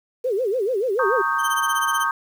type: tone with vibrato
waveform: sine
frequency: 447.7 Hz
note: A4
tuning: 30 cents sharp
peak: -19 dBFS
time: 0.24-1.22 s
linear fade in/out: 10 ms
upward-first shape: sine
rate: 6.9 Hz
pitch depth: 280 cents each way
type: chord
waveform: sine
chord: Eb dominant seventh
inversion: second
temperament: equal with one note detuned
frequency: 924.3 / 1108.7 / 1244.5 / 1568 Hz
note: Bb5 / Db6 / Eb6 / G6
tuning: -15 / 0 / 0 / 0 cents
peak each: -27 / -24 / -24 / -24 dBFS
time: 0.99-2.11 s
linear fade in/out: 2 ms
type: tone with tremolo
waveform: 15% pulse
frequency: 3100 Hz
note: G7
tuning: 20 cents flat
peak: -17 dBFS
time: 1.38-2.07 s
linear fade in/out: 50 ms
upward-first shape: sine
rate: 16 Hz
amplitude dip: 95%
effects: 8-bit